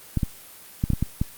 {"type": "clicks", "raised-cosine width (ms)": 5, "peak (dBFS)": -9, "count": 7, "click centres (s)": [0.173, 0.232, 0.839, 0.903, 0.934, 1.026, 1.215], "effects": ["white hiss -45 dBFS RMS until 1.37 s", "Opus 24 kbps"]}